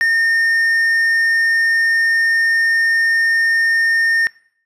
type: tone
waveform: triangle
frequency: 1825 Hz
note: A#6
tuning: 37 cents flat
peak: -10 dBFS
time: 0.01-4.27 s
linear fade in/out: 0 ms
effects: noise-tail reverb RT60 0.6 s tail -22 dB re dry + resampled to 32000 Hz